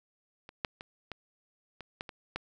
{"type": "clicks", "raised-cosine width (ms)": 0.3, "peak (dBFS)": [-30, -14, -26, -23, -27, -20, -26, -18], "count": 8, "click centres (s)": [0.491, 0.648, 0.809, 1.117, 1.807, 2.009, 2.092, 2.36], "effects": []}